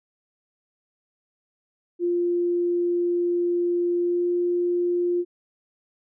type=tone with pitch glide; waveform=sine; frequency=349.2 to 351.4 Hz; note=F4 to F4; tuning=0 to +11 cents; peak=-20 dBFS; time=1.99-5.25 s; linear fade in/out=50 ms; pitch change=+11 cents; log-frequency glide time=3.99-4.27 s; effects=none